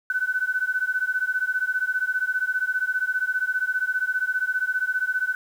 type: beating tone pair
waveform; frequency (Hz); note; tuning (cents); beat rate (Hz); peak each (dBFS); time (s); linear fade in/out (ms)
sine; 1500 / 1515; F#6 / F#6; +23 / +40; 15; -25; 0.1-5.35; 2
effects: 8-bit